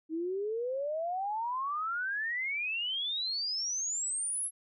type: exponential sweep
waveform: sine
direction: up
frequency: 311.1 to 11240 Hz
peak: -31 dBFS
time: 0.09-4.51 s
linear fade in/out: 50 ms
effects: none